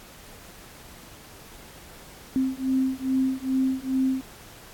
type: beating tone pair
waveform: sine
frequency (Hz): 261.4 / 263.8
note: C4 / C4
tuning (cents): -1 / +14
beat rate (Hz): 2.4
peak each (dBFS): -25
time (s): 2.36-4.21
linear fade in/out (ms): 0
effects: pink hiss -47 dBFS RMS until 4.73 s + AAC 64 kbps

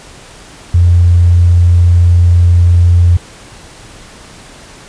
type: tone with tanh clipping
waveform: triangle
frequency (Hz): 87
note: F2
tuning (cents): -6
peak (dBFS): -3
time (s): 0.74-3.17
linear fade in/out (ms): 5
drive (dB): 2
effects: pink hiss -35 dBFS RMS until 4.88 s + resampled to 22050 Hz

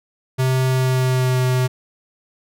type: tone with pitch glide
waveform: square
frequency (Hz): 130 to 127.62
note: C3 to C3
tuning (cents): -11 to -43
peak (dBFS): -16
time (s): 0.38-1.68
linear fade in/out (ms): 20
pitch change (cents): -32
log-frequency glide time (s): 0.67-1.43
effects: none

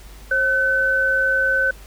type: tone pair together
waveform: sine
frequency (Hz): 536.3 / 1517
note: C5 / F#6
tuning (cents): +43 / +43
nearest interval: octave + tritone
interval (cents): 1800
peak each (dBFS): -24 / -16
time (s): 0.31-1.71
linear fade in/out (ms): 5
effects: added 50 Hz sine -39 dBFS peak until 1.86 s + pink hiss -46 dBFS RMS until 1.86 s

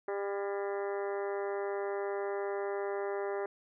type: harmonic tone with a mistuned harmonic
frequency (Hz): 199.7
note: G3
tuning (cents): +32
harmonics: 2 / 3 / 4 / 5 / 6 / 7 / 8 / 9 / 10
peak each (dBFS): -34 / -40 / -42 / -47 / -48 / -49 / -52 / -51 / -53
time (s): 0.08-3.46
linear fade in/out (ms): 2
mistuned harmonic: 8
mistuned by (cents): +62
effects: none

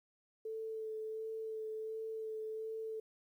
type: tone with vibrato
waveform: sine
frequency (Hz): 440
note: A4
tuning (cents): 0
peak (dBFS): -39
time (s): 0.45-3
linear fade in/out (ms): 5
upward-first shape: sine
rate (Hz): 1.4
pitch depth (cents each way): 14
effects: 12-bit

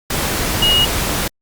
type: tone in noise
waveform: sine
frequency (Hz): 2880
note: F#7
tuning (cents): -47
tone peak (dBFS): -11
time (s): 0.62-0.85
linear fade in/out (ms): 5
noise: pink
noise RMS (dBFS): -19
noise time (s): 0.1-1.28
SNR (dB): +5
effects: Opus 48 kbps

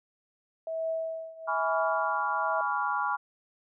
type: tone with tremolo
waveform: sine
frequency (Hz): 649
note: E5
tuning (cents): -27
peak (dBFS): -27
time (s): 0.67-2.61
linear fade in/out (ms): 2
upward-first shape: triangle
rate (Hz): 1.1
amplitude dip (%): 90
type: chord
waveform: sine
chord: C# dominant seventh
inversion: second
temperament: equal with one note detuned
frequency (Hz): 830.6 / 987.8 / 1137.9 / 1396.9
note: G#5 / B5 / C#6 / E#6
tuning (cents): 0 / 0 / +45 / 0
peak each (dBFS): -32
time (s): 1.47-3.17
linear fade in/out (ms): 20
effects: none

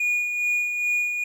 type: tone with tremolo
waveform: triangle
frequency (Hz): 2445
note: D#7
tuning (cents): -31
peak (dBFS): -18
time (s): 0-1.24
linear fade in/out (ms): 5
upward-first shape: sine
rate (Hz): 2.4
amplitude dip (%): 45
effects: none

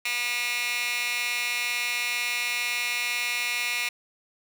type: tone with high-pass filter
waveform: 15% pulse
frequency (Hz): 242.1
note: B3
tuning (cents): -34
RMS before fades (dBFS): -28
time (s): 0.05-3.89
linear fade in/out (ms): 5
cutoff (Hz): 2300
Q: 2.3
effects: none

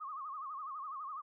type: tone with vibrato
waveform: sine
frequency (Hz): 1161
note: D6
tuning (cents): -20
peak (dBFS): -40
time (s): 0-1.22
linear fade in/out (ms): 20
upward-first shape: sine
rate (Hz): 12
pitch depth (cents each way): 150
effects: none

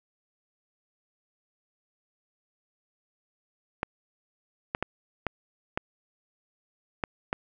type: clicks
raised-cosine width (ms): 0.5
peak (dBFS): -12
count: 7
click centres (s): 3.831 / 4.749 / 4.826 / 5.267 / 5.775 / 7.038 / 7.329
effects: none

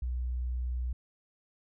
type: tone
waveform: sine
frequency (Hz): 61.74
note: B1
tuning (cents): 0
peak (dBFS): -30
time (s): 0.02-0.93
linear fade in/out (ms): 5
effects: none

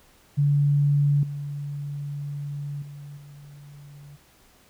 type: tone with level steps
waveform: sine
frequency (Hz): 143.7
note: D3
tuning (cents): -37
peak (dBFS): -17 / -29 / -37 / -42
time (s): 0.37-4.17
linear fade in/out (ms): 20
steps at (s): 1.23 / 2.82 / 3.17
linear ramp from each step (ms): 2
effects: pink hiss -57 dBFS RMS until 4.69 s

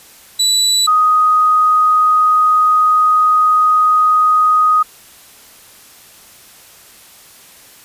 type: tone pair in turn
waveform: 30% pulse / sine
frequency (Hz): 3951 / 1248.4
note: B7 / D#6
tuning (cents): 0 / +5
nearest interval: octave + minor sixth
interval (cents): 1995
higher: first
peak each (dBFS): -8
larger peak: neither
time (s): 0.39-0.87 / 0.87-4.83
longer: second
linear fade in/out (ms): 10
effects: white hiss -42 dBFS RMS until 7.84 s + resampled to 32000 Hz

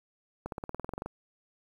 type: accelerating click train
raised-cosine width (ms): 1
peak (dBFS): -22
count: 13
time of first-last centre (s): 0.46-1.06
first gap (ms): 62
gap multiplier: 0.96
effects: 9-bit

